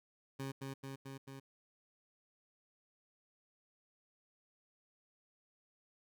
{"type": "tone with echo", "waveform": "20% pulse", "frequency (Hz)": 135.6, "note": "C#3", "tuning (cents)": -38, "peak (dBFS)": -35, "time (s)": [0.39, 0.52], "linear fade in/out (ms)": 10, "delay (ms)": 220, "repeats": 4, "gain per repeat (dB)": -2, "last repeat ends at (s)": 1.4, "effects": []}